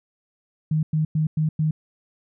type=tone bursts; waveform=sine; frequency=155.56 Hz; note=D#3; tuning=in tune; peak=-18 dBFS; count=5; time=0.71-1.71 s; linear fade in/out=5 ms; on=120 ms; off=100 ms; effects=none